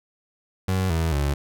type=tone with pitch steps; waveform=30% pulse; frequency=93.9 / 81.74 / 71.16 Hz; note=F#2 / E2 / C#2; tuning=+26 / -14 / +46 cents; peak=-18 dBFS; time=0.68-1.34 s; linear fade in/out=5 ms; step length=220 ms; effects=none